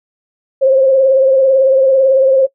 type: tone with vibrato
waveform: sine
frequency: 533 Hz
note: C5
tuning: 32 cents sharp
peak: -6 dBFS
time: 0.61-2.47 s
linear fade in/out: 20 ms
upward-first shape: triangle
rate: 18 Hz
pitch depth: 50 cents each way
effects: noise-tail reverb RT60 0.1 s tail -21 dB re dry